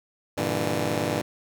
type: chord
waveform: 10% pulse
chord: E half-diminished seventh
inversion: first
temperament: just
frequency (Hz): 98.89 / 118.67 / 148.33 / 164.81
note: G2 / Bb2 / D3 / E3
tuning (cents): +16 / +31 / +18 / 0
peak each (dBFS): -23 / -22 / -23 / -23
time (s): 0.37-1.22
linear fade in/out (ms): 10
effects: none